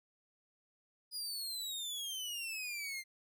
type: exponential sweep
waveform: sawtooth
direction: down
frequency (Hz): 4978 to 2080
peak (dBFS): -36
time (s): 1.11-3.04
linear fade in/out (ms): 50
effects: none